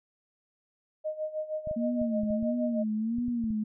sine tone with tremolo, 619 Hz, D#5, 9 cents flat, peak -28 dBFS, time 1.04-2.84 s, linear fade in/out 20 ms, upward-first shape sine, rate 6.4 Hz, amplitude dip 80%
clicks, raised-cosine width 5 ms, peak -29 dBFS, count 10, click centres 1.673 / 1.712 / 2.016 / 2.235 / 2.306 / 2.428 / 3.185 / 3.283 / 3.44 / 3.506 s
sine tone with vibrato, 228.2 Hz, A#3, 37 cents flat, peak -27 dBFS, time 1.76-3.64 s, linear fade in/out 10 ms, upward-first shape sine, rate 1.5 Hz, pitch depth 110 cents each way
effects none

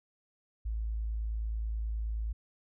sine tone, 54.7 Hz, A1, 9 cents flat, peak -31 dBFS, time 0.65-2.33 s, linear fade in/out 10 ms, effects none

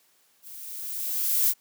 violet noise with level ramp, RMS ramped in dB -44 to -20 dBFS, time 0.42-1.54 s, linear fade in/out 50 ms, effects white hiss -64 dBFS RMS until 1.6 s + high-pass 150 Hz 12 dB/octave

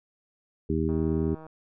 harmonic tone, 79.7 Hz, D#2, 42 cents sharp, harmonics 1 / 2 / 3 / 4 / 5, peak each -30 / -30 / -30 / -30 / -30 dBFS, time 0.69-1.35 s, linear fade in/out 10 ms
click train, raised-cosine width 1 ms, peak -32 dBFS, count 92, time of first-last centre 0.89-1.466 s, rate 158 Hz
effects none

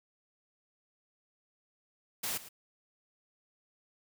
white noise with echo, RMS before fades -35 dBFS, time 2.23-2.38 s, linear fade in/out 10 ms, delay 110 ms, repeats 1, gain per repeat -15 dB, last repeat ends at 2.49 s, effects none

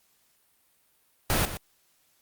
pink noise with echo, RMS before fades -24 dBFS, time 1.3-1.45 s, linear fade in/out 0 ms, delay 120 ms, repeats 1, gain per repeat -11 dB, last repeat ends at 1.57 s, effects white hiss -67 dBFS RMS until 2.21 s + Opus 48 kbps

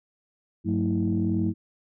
sine tone cluster, 99.3 / 181.6 / 222.8 / 323.5 Hz, G2 / F#3 / A3 / E4, +23 / -32 / +22 / -32 cents, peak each -27 dBFS, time 0.64-1.54 s, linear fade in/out 50 ms, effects tanh soft clip ceiling -14 dBFS

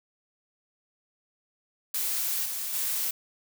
blue noise with level steps, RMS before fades -29 / -33 / -29 dBFS, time 1.94-3.11 s, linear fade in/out 5 ms, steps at 2.45 / 2.73 s, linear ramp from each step 10 ms, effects none

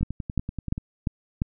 two click trains, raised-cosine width 5 ms, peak -11 / -18 dBFS, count 5 / 9, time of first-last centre 0.03-1.419 / 0.01-0.779 s, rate 2.88 / 10.4 Hz, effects none

